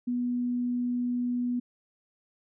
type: tone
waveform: sine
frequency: 244.8 Hz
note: B3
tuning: 15 cents flat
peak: -26 dBFS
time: 0.07-1.6 s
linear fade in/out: 10 ms
effects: none